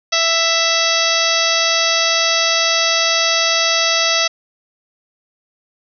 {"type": "harmonic tone with a mistuned harmonic", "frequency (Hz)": 662, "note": "E5", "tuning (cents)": 7, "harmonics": [1, 2, 3, 4, 5, 6, 7, 8, 9], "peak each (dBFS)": [-22, -22, -22, -22, -22, -22, -22, -22, -22], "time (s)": [0.12, 4.28], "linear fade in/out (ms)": 10, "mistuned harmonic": 6, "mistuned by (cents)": -46, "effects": []}